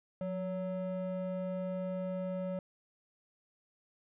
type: ring-modulated tone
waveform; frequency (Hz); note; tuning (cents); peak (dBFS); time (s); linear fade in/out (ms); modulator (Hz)
triangle; 371.6; F#4; +7; -29; 0.21-2.59; 2; 191
effects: resampled to 8000 Hz